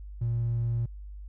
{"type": "tone", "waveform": "triangle", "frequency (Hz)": 117.3, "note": "A#2", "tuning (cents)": 11, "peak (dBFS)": -22, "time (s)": [0.21, 0.86], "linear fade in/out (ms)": 10, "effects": ["tanh soft clip ceiling -22 dBFS", "added 50 Hz sine -39 dBFS peak until 1.28 s"]}